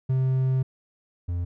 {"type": "tone pair in turn", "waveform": "triangle", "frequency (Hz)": [130.81, 87.31], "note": ["C3", "F2"], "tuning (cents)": [0, 0], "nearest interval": "perfect fifth", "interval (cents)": 700, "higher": "first", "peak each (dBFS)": [-18, -23], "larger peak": "first", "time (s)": [[0.09, 0.63], [1.28, 1.45]], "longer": "first", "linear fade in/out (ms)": 10, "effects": []}